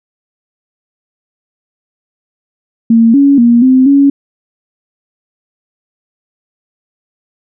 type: tone with pitch steps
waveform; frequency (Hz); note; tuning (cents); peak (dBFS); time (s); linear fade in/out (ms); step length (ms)
sine; 228.5 / 280 / 236.5 / 259.1 / 279.5; A#3 / C#4 / A#3 / C4 / C#4; -34 / +18 / +25 / -17 / +14; -3; 2.9-4.1; 5; 240
effects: none